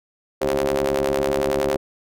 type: ring-modulated tone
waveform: sawtooth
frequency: 70.1 Hz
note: C#2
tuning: 20 cents sharp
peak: -12 dBFS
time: 0.41-1.77 s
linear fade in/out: 10 ms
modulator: 461 Hz
effects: none